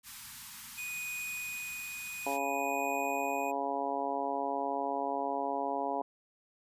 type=band-stop noise; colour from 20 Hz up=white; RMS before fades=-46 dBFS; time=0.03-2.39 s; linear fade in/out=50 ms; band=260 to 840 Hz; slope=96 dB/octave
type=tone with tremolo; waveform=square; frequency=2480 Hz; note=D#7; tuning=6 cents flat; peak=-37 dBFS; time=0.77-3.52 s; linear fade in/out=20 ms; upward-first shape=sine; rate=0.61 Hz; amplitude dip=35%
type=harmonic tone; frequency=139.1 Hz; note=C#3; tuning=6 cents sharp; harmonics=2 / 3 / 4 / 5 / 6 / 7; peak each=-40 / -40 / -39 / -36 / -37 / -38 dBFS; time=2.26-6.02 s; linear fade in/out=5 ms
effects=resampled to 32000 Hz